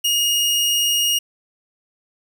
sawtooth tone, 2863 Hz, F7, 42 cents sharp, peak -13 dBFS, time 0.04-1.19 s, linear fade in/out 10 ms, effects none

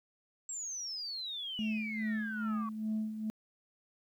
sine exponential sweep, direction down, 7670 to 1108.7 Hz, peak -37 dBFS, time 0.49-2.69 s, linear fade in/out 2 ms
sine tone with tremolo, 217.1 Hz, A3, 23 cents flat, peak -29 dBFS, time 1.59-3.3 s, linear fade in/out 0 ms, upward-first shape sine, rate 2.4 Hz, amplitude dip 65%
effects tanh soft clip ceiling -28 dBFS + 11-bit

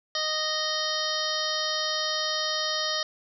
harmonic tone, 620 Hz, D#5, 6 cents flat, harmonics 1 / 2 / 3 / 5 / 6 / 7 / 8 / 9, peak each -34 / -34 / -34 / -34 / -34 / -34 / -34 / -34 dBFS, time 0.15-3.03 s, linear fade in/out 2 ms, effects none

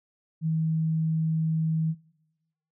sine tone, 160 Hz, D#3, 49 cents sharp, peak -23 dBFS, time 0.41-1.95 s, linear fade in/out 50 ms, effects noise-tail reverb RT60 0.9 s tail -19 dB re dry

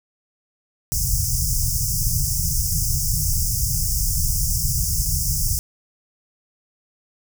pink band-stop noise, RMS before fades -21 dBFS, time 0.92-5.59 s, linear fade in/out 0 ms, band 160 to 5100 Hz, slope 96 dB/octave, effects none

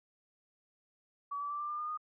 sine tone with pitch steps, 1140 / 1154.6 / 1169.3 / 1184.3 / 1199.4 / 1214.8 / 1230.3 Hz, C#6 / D6 / D6 / D6 / D6 / D#6 / D#6, +48 / -30 / -8 / +14 / +36 / -42 / -20 cents, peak -35 dBFS, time 1.31-1.975 s, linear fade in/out 10 ms, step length 95 ms, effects none

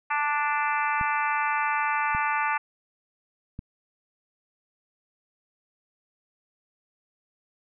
harmonic tone, 293.7 Hz, D4, in tune, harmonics 3 / 4 / 5 / 6 / 7 / 8 / 9, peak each -27 / -29 / -31 / -33 / -34 / -35 / -36 dBFS, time 0.1-2.58 s, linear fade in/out 10 ms
clicks, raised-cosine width 5 ms, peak -23 dBFS, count 3, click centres 1.012 / 2.149 / 3.591 s
effects none

